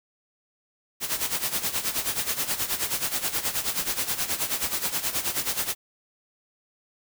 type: noise with tremolo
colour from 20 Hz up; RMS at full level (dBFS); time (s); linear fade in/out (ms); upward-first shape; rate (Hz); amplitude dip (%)
white; -25; 1-5.75; 50; sine; 9.4; 75
effects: none

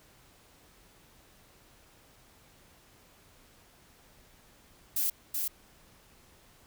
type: noise with echo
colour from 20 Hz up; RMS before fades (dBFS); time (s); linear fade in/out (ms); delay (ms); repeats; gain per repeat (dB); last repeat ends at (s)
violet; -29; 4.96-5.1; 5; 380; 1; -3; 5.48
effects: pink hiss -60 dBFS RMS until 6.66 s

